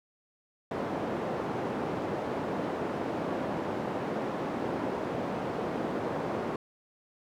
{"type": "band-pass noise", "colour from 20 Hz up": "white", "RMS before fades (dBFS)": -33, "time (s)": [0.71, 6.56], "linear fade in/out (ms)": 2, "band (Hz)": [160, 600], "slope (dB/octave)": 12, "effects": []}